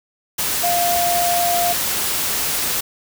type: tone in noise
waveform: sine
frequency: 698.5 Hz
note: F5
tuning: in tune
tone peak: -17 dBFS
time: 0.63-1.73 s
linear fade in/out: 10 ms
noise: white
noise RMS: -21 dBFS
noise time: 0.38-2.81 s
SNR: +1 dB
effects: none